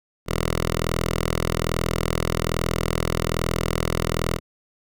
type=tone with notch filter; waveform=5% pulse; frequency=41.2 Hz; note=E1; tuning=in tune; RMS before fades=-24 dBFS; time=0.26-4.4 s; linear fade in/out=50 ms; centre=270 Hz; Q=1.5; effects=none